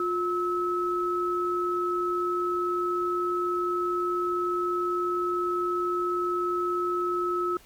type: tone pair together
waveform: sine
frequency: 354.7 / 1295.8 Hz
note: F4 / E6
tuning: +27 / -30 cents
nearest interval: octave + minor seventh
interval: 2243 cents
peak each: -27 dBFS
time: 0-7.57 s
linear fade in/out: 2 ms
effects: pink hiss -54 dBFS RMS until 7.65 s + MP3 96 kbps